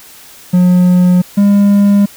triangle tone pair in turn, 180 / 202 Hz, F#3 / G#3, -47 / -48 cents, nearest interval major second, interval 199 cents, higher second, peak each -3 dBFS, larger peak neither, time 0.53-1.22 / 1.37-2.06 s, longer neither, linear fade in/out 10 ms, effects white hiss -37 dBFS RMS until 2.16 s

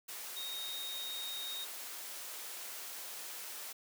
sine tone in noise, 3729 Hz, A#7, in tune, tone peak -40 dBFS, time 0.36-1.65 s, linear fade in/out 10 ms, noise white, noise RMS -45 dBFS, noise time 0.08-3.73 s, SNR +2 dB, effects high-pass 400 Hz 12 dB/octave

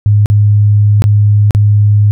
sine tone with dropouts, 103.83 Hz, G#2, in tune, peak -4 dBFS, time 0.06-2.11 s, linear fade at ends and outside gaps 0 ms, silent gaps 0.259-0.3 / 1.021-1.04 / 1.508-1.549 s, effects none

